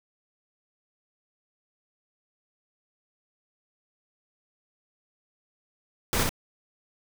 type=noise with echo; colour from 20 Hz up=pink; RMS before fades=-25 dBFS; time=6.13-6.23 s; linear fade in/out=0 ms; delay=62 ms; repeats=1; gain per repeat=-2 dB; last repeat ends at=6.292 s; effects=none